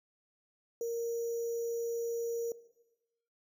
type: tone with sample-and-hold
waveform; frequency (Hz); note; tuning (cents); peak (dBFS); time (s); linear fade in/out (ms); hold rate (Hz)
sine; 466.2; A#4; 0; -32; 0.81-2.52; 2; 6300
effects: noise-tail reverb RT60 1.0 s tail -17 dB re dry